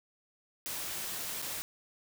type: noise with dropouts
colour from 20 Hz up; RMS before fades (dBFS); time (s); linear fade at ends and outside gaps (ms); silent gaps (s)
white; -38; 0.66-1.62; 0; 1.418-1.424
effects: none